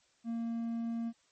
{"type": "tone", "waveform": "triangle", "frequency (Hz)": 230.9, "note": "A#3", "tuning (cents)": -16, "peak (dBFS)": -31, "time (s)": [0.24, 1.13], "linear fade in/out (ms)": 50, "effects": ["white hiss -70 dBFS RMS until 1.31 s", "MP3 32 kbps"]}